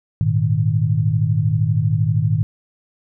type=chord; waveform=sine; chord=Ab suspended second; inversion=none; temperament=equal with one note detuned; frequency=103.83 / 116.54 / 154.22 Hz; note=Ab2 / Bb2 / Eb3; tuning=0 / 0 / -15 cents; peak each=-19 dBFS; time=0.21-2.43 s; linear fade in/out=0 ms; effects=none